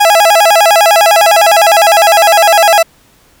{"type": "tone with vibrato", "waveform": "40% pulse", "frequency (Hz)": 740, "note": "F#5", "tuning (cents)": 0, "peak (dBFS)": -3, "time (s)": [0, 2.83], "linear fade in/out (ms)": 10, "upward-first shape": "square", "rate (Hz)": 9.9, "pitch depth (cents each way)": 190, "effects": ["pink hiss -47 dBFS RMS until 3.4 s"]}